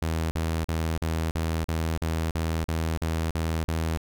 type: tone bursts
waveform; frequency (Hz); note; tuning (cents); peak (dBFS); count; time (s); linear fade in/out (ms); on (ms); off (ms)
sawtooth; 81; E2; -30; -21; 12; 0.02-3.973; 0; 290; 43
effects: none